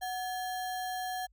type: tone with sample-and-hold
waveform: sine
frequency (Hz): 740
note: F#5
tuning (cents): 0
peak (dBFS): -33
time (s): 0.01-1.27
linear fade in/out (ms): 20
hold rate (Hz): 2450
effects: added 50 Hz sine -62 dBFS peak until 1.32 s